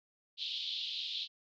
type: band-pass noise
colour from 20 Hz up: white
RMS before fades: -39 dBFS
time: 0.37-1.28 s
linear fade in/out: 50 ms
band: 3100 to 4100 Hz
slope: 48 dB/octave
effects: none